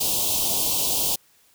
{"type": "band-stop noise", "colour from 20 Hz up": "white", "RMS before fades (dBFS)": -23, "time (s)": [0, 1.16], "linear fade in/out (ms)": 10, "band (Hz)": [1000, 2800], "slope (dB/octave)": 48, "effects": ["white hiss -59 dBFS RMS until 1.54 s"]}